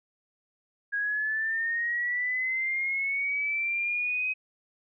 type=linear sweep; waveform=sine; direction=up; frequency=1637 to 2531 Hz; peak=-26 dBFS; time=0.92-4.34 s; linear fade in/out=20 ms; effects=none